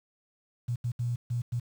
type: tone bursts at uneven times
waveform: sine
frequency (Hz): 120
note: B2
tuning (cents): -49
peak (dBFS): -27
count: 5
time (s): 0.68-0.76 / 0.84-0.92 / 0.99-1.16 / 1.3-1.42 / 1.52-1.6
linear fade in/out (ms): 10
effects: 9-bit